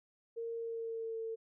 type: tone with pitch glide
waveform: sine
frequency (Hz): 461 to 450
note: A#4 to A4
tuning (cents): -19 to +39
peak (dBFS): -37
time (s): 0.36-1.36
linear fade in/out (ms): 20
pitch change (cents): -42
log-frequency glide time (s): 0.56-1.16
effects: none